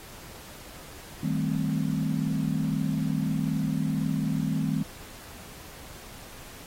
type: chord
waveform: sine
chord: A half-diminished seventh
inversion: second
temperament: equal with one note detuned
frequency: 157.55 / 196 / 220 / 261.6 Hz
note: Eb3 / G3 / A3 / C4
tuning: +22 / 0 / 0 / 0 cents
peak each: -28 / -31 / -31 / -31 dBFS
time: 1.23-4.83 s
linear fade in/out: 5 ms
effects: pink hiss -46 dBFS RMS until 6.66 s + AAC 48 kbps